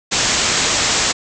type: low-pass noise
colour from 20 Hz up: white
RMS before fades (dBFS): -17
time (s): 0.11-1.13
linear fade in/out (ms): 20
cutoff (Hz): 7800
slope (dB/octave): 96
effects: none